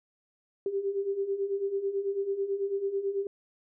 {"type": "beating tone pair", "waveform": "sine", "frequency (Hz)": [388.9, 398], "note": ["G4", "G4"], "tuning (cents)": [-14, 26], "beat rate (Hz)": 9.1, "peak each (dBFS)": [-34, -29], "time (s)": [0.66, 3.27], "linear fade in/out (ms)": 2, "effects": []}